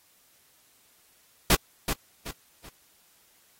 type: noise with echo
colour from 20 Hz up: pink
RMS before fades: -19 dBFS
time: 1.5-1.55 s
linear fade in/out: 2 ms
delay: 380 ms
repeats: 3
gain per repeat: -9 dB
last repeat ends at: 2.69 s
effects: white hiss -62 dBFS RMS until 3.59 s + AAC 48 kbps